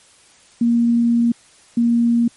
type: tone pair in turn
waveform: sine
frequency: 235.1 / 235.1 Hz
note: A#3 / A#3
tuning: +15 / +15 cents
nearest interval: unison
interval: 0 cents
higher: neither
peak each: -12 dBFS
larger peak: neither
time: 0.61-1.32 / 1.77-2.28 s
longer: first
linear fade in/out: 5 ms
effects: white hiss -50 dBFS RMS until 2.36 s + MP3 48 kbps